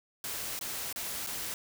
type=noise with dropouts; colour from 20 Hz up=white; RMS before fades=-37 dBFS; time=0.24-1.54 s; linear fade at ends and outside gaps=1 ms; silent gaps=0.591-0.611 / 0.927-0.96 / 1.265-1.271 s; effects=none